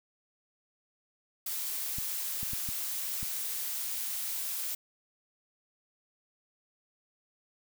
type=noise; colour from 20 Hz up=blue; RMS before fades=-35 dBFS; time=1.46-4.75 s; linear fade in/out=5 ms
type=clicks; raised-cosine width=5 ms; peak=-28 dBFS; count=5; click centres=1.985 / 2.431 / 2.534 / 2.689 / 3.23 s
effects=none